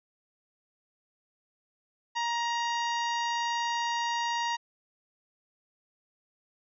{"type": "harmonic tone", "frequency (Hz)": 941, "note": "A#5", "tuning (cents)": 16, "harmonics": [1, 2, 3, 4, 5, 6, 7], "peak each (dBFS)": [-29, -35, -39, -41, -43, -45, -46], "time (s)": [2.15, 4.57], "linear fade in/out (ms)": 20, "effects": []}